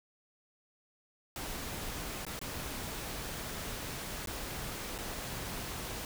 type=noise with dropouts; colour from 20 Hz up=pink; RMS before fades=-40 dBFS; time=1.36-6.05 s; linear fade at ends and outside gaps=1 ms; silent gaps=2.251-2.266 / 2.392-2.414 / 4.26-4.272 / 4.98-4.986 s; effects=none